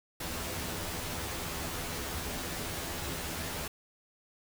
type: noise with comb filter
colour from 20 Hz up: pink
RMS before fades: -37 dBFS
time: 0.2-3.68 s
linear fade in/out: 5 ms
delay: 12 ms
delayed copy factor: +0.7
effects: none